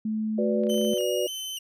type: tone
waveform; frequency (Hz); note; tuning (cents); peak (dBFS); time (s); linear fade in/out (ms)
sine; 217.2; A3; -22; -25; 0.05-0.94; 5
type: chord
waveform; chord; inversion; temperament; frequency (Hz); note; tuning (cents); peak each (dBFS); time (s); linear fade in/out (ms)
sine; B minor; second; equal; 370 / 493.9 / 587.3; F#4 / B4 / D5; 0 / 0 / 0; -28; 0.38-1.27; 5
type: clicks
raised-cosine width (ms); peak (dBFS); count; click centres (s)
0.3; -34; 10; 0.636 / 0.669 / 0.699 / 0.743 / 0.78 / 0.814 / 0.849 / 0.933 / 0.974 / 1.007
type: tone with vibrato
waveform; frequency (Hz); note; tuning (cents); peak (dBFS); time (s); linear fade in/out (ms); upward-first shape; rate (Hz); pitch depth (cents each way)
sawtooth; 2960; F#7; 0; -29; 0.69-1.59; 10; square; 1.7; 57
effects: none